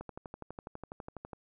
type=click train; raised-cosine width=1 ms; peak=-28 dBFS; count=17; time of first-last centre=0.01-1.332 s; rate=12.1 Hz; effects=none